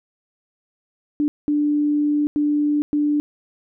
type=tone bursts at uneven times; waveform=sine; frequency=295 Hz; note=D4; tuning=8 cents sharp; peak=-16 dBFS; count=4; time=1.2-1.28 / 1.48-2.27 / 2.36-2.82 / 2.93-3.2 s; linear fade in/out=0 ms; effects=none